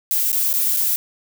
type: noise with dropouts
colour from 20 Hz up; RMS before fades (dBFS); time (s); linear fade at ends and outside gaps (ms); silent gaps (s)
violet; -19; 0.11-0.96; 0; 0.318-0.328 / 0.529-0.538 / 0.765-0.77
effects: none